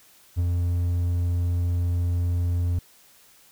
triangle tone with ADSR envelope, 87.31 Hz, F2, in tune, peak -17 dBFS, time 0.36-2.79 s, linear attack 30 ms, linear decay 38 ms, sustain -2 dB, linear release 4 ms, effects white hiss -55 dBFS RMS until 3.51 s

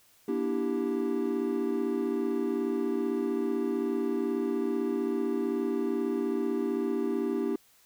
triangle chord, E half-diminished seventh, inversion second, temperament equal with one note detuned, 238.4 / 293.7 / 329.6 / 392 Hz, Bb3 / D4 / E4 / G4, +39 / 0 / 0 / 0 cents, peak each -31 / -31 / -32 / -29 dBFS, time 0.28-7.56 s, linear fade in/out 5 ms, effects white hiss -62 dBFS RMS until 7.85 s

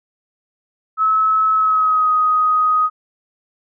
sine tone with pitch glide, 1294 to 1252.1 Hz, E6 to D#6, -32 to +11 cents, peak -12 dBFS, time 0.97-2.9 s, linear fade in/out 50 ms, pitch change -57 cents, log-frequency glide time 1.54-2.11 s, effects none

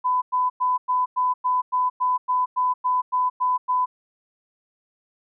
sine tone bursts, 1003 Hz, B5, 26 cents sharp, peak -18 dBFS, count 14, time 0.04-3.86 s, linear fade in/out 20 ms, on 180 ms, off 100 ms, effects none

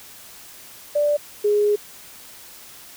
sine tone pair in turn, 587.3 / 415.3 Hz, D5 / G#4, 0 / 0 cents, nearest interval tritone, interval 600 cents, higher first, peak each -16 / -15 dBFS, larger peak second, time 0.95-1.17 / 1.44-1.76 s, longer second, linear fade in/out 10 ms, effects white hiss -43 dBFS RMS until 2.96 s

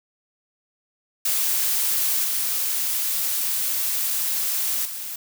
blue noise with level steps, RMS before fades -22 / -24 / -32 dBFS, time 1.25-5.16 s, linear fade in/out 5 ms, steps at 2.24 / 4.85 s, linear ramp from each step 5 ms, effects none

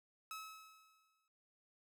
sawtooth tone with exponential decay, 1291 Hz, E6, 37 cents flat, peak -40 dBFS, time 0.31-1.28 s, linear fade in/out 1 ms, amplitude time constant 210 ms, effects none

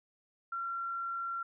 sine tone, 1368 Hz, F6, 36 cents flat, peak -34 dBFS, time 0.52-1.43 s, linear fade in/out 5 ms, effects none

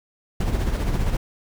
brown noise with tremolo, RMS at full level -20 dBFS, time 0.4-1.17 s, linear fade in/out 5 ms, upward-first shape sine, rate 15 Hz, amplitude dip 50%, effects none

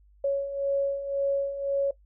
sine beating tone pair, 554.4 / 556.3 Hz, C#5 / C#5, 0 / +6 cents, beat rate 1.9 Hz, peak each -31 / -25 dBFS, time 0.24-1.91 s, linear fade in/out 5 ms, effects noise-tail reverb RT60 0.1 s tail -17 dB re dry + added 50 Hz sine -55 dBFS peak until 2.05 s

